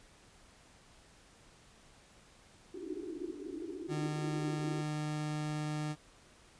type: band-pass noise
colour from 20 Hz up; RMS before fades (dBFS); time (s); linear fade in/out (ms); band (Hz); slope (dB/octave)
white; -42; 2.74-4.82; 5; 290 to 390; 96
type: tone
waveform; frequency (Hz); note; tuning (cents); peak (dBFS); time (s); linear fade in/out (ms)
30% pulse; 151.4; D#3; -47; -32; 3.88-5.96; 50
effects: pink hiss -61 dBFS RMS until 6.59 s + resampled to 22050 Hz